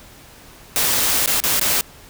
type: noise with dropouts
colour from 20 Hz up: white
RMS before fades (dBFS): -18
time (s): 0.76-1.81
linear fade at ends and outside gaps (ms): 0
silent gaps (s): 1.26-1.276 / 1.402-1.438 / 1.596-1.613
effects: pink hiss -44 dBFS RMS until 2.09 s